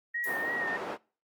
sine tone with vibrato, 1864.7 Hz, A#6, in tune, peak -30 dBFS, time 0.14-0.77 s, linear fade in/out 10 ms, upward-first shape sine, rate 3.1 Hz, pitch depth 44 cents each way
violet noise with exponential decay, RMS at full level -39 dBFS, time 0.24-0.7 s, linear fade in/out 0 ms, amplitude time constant 100 ms
white band-pass noise, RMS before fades -37 dBFS, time 0.25-0.98 s, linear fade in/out 50 ms, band 290 to 940 Hz, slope 12 dB/octave
effects noise-tail reverb RT60 0.4 s tail -25 dB re dry + Opus 32 kbps

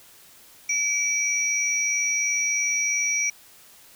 sine tone pair together, 2302 / 5795 Hz, D7 / F#8, -35 / -37 cents, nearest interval octave + major third, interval 1598 cents, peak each -24 dBFS, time 0.69-3.3 s, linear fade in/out 5 ms, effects white hiss -51 dBFS RMS until 3.95 s

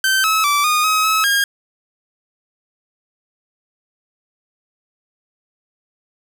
sawtooth tone with pitch steps, 1548 / 1292 / 1161 / 1228 / 1270 / 1289 / 1622 Hz, G6 / E6 / D6 / D#6 / D#6 / E6 / G#6, -22 / -35 / -20 / -23 / +35 / -39 / -41 cents, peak -10 dBFS, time 0.04-1.44 s, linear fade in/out 2 ms, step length 200 ms, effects none

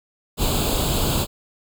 pink noise with comb filter, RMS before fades -21 dBFS, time 0.37-1.27 s, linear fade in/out 50 ms, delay 0.26 ms, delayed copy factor +0.8, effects none

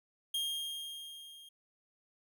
45% pulse tone with level ramp, 3226 Hz, G7, 49 cents sharp, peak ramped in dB -31 to -52 dBFS, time 0.34-1.49 s, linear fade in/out 5 ms, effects none

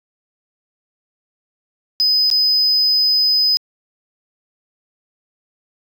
sine tone with dropouts, 5020 Hz, D#8, 15 cents sharp, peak -10 dBFS, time 2-3.57 s, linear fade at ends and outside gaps 0 ms, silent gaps 2.301-2.313 s, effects tanh soft clip ceiling -10 dBFS

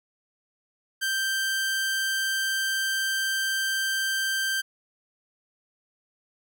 sawtooth tone, 1568 Hz, G6, in tune, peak -21 dBFS, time 1.01-4.62 s, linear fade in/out 20 ms, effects none

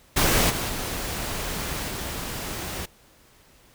pink noise with level steps, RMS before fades -20 / -28 / -30 / -32 dBFS, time 0.16-2.86 s, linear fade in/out 10 ms, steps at 0.49 / 0.68 / 1.87 s, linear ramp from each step 20 ms, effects pink hiss -56 dBFS RMS until 3.74 s

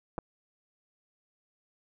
clicks, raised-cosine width 1 ms, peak -21 dBFS, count 2, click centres 0.181 / 0.187 s, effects none

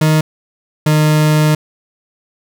40% pulse tone pair in turn, 155.56 / 153.06 Hz, D#3 / D#3, 0 / -28 cents, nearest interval unison, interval 28 cents, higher first, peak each -8 dBFS, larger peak neither, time 0.01-0.21 / 0.86-1.55 s, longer second, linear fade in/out 5 ms, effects none

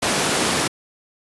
pink high-pass noise, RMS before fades -20 dBFS, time 0.02-0.68 s, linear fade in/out 10 ms, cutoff 180 Hz, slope 12 dB/octave, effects resampled to 24000 Hz

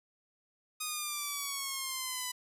5% pulse exponential sweep, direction down, 1244.5 to 992 Hz, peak -23 dBFS, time 0.8-2.32 s, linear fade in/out 10 ms, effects resampled to 32000 Hz

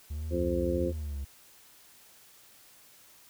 triangle tone with vibrato, 72.7 Hz, D2, 17 cents flat, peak -31 dBFS, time 0.1-1.25 s, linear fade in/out 10 ms, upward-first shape triangle, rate 1.5 Hz, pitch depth 150 cents each way
harmonic tone, 87.31 Hz, F2, in tune, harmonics 1 / 2 / 3 / 4 / 5 / 6, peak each -38 / -36 / -35 / -31 / -40 / -32 dBFS, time 0.3-0.93 s, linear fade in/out 50 ms
effects white hiss -57 dBFS RMS until 3.29 s

